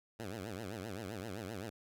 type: tone with vibrato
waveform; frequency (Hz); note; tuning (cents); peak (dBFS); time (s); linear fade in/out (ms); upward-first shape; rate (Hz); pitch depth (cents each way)
10% pulse; 102.5; G#2; -22; -33; 0.19-1.7; 10; triangle; 7.7; 280
effects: none